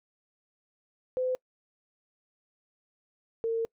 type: tone pair in turn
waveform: sine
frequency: 510 / 455.3 Hz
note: C5 / A#4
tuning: -44 / -41 cents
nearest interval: major second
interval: 197 cents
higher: first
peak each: -26 dBFS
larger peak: neither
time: 1.17-1.35 / 3.44-3.65 s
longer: second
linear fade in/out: 0 ms
effects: noise-tail reverb RT60 0.1 s tail -26 dB re dry